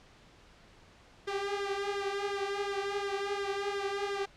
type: tone with flanger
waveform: sawtooth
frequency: 399.8 Hz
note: G4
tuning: 34 cents sharp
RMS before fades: -34 dBFS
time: 1.27-4.26 s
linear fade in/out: 10 ms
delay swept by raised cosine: 0.55 to 4.45 ms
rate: 2.8 Hz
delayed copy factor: +0.65
effects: pink hiss -58 dBFS RMS until 4.36 s + low-pass 5000 Hz 12 dB/octave